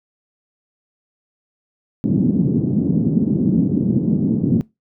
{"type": "band-pass noise", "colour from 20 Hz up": "pink", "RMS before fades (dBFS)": -17, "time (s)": [2.04, 4.61], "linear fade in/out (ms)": 0, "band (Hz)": [150, 280], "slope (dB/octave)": 24, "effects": ["noise-tail reverb RT60 0.2 s tail -22 dB re dry"]}